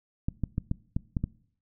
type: clicks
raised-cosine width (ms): 5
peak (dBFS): -15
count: 7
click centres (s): 0.285 / 0.437 / 0.581 / 0.714 / 0.965 / 1.168 / 1.24
effects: noise-tail reverb RT60 0.6 s tail -22 dB re dry